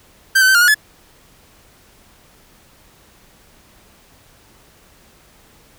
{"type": "tone with pitch steps", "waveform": "45% pulse", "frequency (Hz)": [1565, 1520, 1546, 1411, 1450, 1717], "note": ["G6", "F#6", "G6", "F6", "F#6", "A6"], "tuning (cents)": [-3, 46, -24, 17, -35, -43], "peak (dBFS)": -9, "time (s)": [0.35, 0.746], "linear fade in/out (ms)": 10, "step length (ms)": 66, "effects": ["pink hiss -50 dBFS RMS until 5.78 s"]}